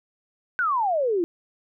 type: exponential sweep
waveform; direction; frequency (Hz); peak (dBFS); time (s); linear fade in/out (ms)
sine; down; 1533 to 326.5; -20; 0.59-1.24; 0
effects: none

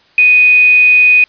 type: tone with quantisation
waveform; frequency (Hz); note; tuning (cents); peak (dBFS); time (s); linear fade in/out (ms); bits
sine; 2489; D#7; 0; -4; 0.18-1.24; 2; 4
effects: white hiss -49 dBFS RMS until 1.28 s + resampled to 11025 Hz

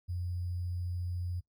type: tone with sample-and-hold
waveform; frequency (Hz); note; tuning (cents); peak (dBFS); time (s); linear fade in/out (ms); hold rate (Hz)
sine; 88.6; F2; +25; -33; 0.08-1.41; 20; 4900
effects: noise-tail reverb RT60 0.1 s tail -19 dB re dry

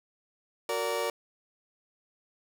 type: chord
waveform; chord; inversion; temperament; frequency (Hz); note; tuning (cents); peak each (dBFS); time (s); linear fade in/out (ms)
30% pulse; Gb augmented; none; just; 370 / 462.5 / 578.1; Gb4 / Bb4 / D5; 0 / -14 / -27; -34 / -29 / -30; 0.69-1.1; 2
effects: none

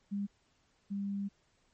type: tone pair in turn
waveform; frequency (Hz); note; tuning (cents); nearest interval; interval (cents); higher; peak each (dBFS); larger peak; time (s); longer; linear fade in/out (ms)
sine; 201.2 / 199.58; G3 / G3; +45 / +31; unison; 14; first; -32 / -33; first; 0.11-0.27 / 0.9-1.29; second; 20
effects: pink hiss -72 dBFS RMS until 1.73 s + MP3 32 kbps

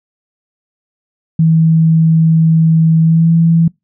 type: tone with pitch glide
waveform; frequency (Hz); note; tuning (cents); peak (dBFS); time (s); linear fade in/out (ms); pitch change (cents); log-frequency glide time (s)
sine; 161.7 to 165.58; E3 to E3; -33 to +8; -6; 1.39-3.68; 5; +41; 3.02-3.31
effects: noise-tail reverb RT60 0.2 s tail -26 dB re dry

